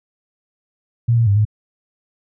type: tone with pitch steps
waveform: sine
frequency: 117.6 / 115.9 / 100.5 / 106.5 Hz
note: A#2 / A#2 / G2 / G#2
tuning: +16 / -10 / +44 / +44 cents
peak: -11 dBFS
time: 1.08-1.452 s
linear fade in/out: 10 ms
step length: 93 ms
effects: none